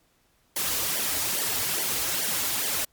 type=noise with flanger; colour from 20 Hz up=white; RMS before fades=-27 dBFS; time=0.56-2.85 s; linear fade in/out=5 ms; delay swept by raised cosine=0.76 to 5.76 ms; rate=2.4 Hz; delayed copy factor=-0.85; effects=pink hiss -66 dBFS RMS until 2.92 s + MP3 96 kbps